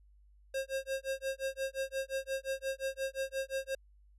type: tone with tremolo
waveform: square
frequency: 536 Hz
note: C5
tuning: 42 cents sharp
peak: -32 dBFS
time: 0.54-3.75 s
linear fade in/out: 5 ms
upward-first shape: sine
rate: 5.7 Hz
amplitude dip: 100%
effects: added 50 Hz sine -59 dBFS peak until 4.18 s + resampled to 32000 Hz